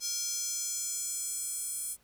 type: tone with high-pass filter sweep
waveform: square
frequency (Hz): 469.7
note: A#4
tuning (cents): +13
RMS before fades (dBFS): -35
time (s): 0-1.97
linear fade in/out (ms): 50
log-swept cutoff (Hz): 5600 to 9300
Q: 3.4
effects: pink hiss -67 dBFS RMS until 2.03 s